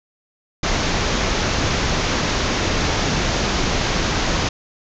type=low-pass noise; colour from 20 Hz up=pink; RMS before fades=-20 dBFS; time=0.63-4.49 s; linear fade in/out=5 ms; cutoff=6800 Hz; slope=96 dB/octave; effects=none